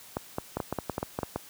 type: clicks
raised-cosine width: 1 ms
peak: -15 dBFS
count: 12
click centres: 0.169 / 0.384 / 0.57 / 0.602 / 0.726 / 0.787 / 0.897 / 0.981 / 1.029 / 1.189 / 1.232 / 1.36 s
effects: white hiss -50 dBFS RMS until 1.49 s + high-pass 60 Hz 12 dB/octave